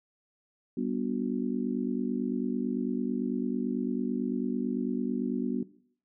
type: chord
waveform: sine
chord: G major seventh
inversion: none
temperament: just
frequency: 196 / 245 / 294 / 367.5 Hz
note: G3 / B3 / D4 / F#4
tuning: 0 / -14 / +2 / -12 cents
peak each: -35 / -30 / -36 / -36 dBFS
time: 0.77-5.63 s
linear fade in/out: 5 ms
effects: noise-tail reverb RT60 0.6 s tail -18 dB re dry